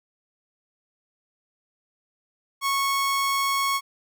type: tone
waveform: sawtooth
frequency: 1102 Hz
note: C#6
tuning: 11 cents flat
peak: -18 dBFS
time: 2.61-3.81 s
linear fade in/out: 50 ms
effects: none